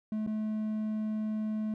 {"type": "tone with dropouts", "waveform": "triangle", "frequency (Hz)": 215.6, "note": "A3", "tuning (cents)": -35, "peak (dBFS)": -28, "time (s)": [0.12, 1.74], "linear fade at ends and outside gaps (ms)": 2, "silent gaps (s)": [0.265, 0.273], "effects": []}